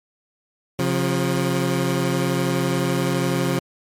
20% pulse tone pair together, 135.4 / 176.59 Hz, C#3 / F3, -40 / +19 cents, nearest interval perfect fourth, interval 459 cents, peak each -17 dBFS, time 0.79-3.59 s, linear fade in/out 2 ms, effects MP3 64 kbps

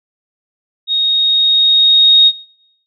sine tone with level ramp, 3736 Hz, A#7, 3 cents sharp, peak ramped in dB -12 to -4 dBFS, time 0.87-2.32 s, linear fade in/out 50 ms, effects noise-tail reverb RT60 0.9 s tail -24 dB re dry

